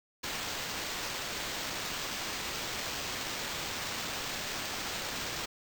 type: noise with sample-and-hold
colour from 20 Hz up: violet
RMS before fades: -37 dBFS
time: 0.23-5.46 s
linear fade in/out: 10 ms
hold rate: 11025 Hz
effects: none